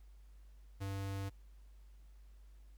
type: tone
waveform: square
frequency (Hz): 98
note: G2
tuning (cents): 0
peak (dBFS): -39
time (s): 0.8-1.3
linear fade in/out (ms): 20
effects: added 50 Hz sine -55 dBFS peak until 2.77 s + pink hiss -75 dBFS RMS until 2.77 s